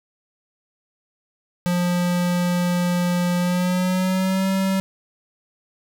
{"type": "tone with pitch glide", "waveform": "square", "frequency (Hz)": [176.8, 191.69], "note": ["F3", "G3"], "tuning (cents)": [22, -38], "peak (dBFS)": -19, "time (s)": [1.66, 4.8], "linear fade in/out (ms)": 0, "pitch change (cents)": 140, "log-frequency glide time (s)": [3.38, 4.48], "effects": []}